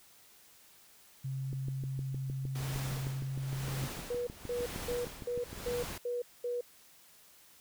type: tone with pitch glide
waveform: sine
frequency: 133.6 to 134.53 Hz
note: C3 to C3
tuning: +36 to +49 cents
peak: -34 dBFS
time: 1.24-3.87 s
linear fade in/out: 10 ms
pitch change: +13 cents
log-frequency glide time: 3-3.65 s
type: click train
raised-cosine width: 3 ms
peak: -30 dBFS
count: 29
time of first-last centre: 1.53-5.838 s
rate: 6.5 Hz
type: noise with tremolo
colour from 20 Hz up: pink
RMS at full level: -41 dBFS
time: 2.55-5.98 s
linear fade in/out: 5 ms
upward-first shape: sine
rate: 0.99 Hz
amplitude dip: 80%
type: tone bursts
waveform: sine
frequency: 485.2 Hz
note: B4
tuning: 31 cents flat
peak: -32 dBFS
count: 7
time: 4.1-6.61 s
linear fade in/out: 5 ms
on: 170 ms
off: 220 ms
effects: white hiss -60 dBFS RMS until 7.6 s